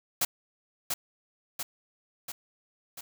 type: noise with echo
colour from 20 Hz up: white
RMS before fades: -26 dBFS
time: 0.21-0.25 s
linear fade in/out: 5 ms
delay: 690 ms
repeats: 4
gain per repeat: -4 dB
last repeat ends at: 3.01 s
effects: none